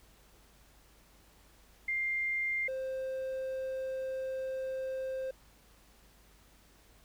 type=tone pair in turn; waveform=sine / triangle; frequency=2100 / 525 Hz; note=C7 / C5; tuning=+6 / +6 cents; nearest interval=2 octaves; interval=2400 cents; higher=first; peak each=-30 / -32 dBFS; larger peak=first; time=1.88-2.68 / 2.68-5.31 s; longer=second; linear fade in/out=5 ms; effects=added 50 Hz sine -63 dBFS peak until 7.04 s + pink hiss -63 dBFS RMS until 7.04 s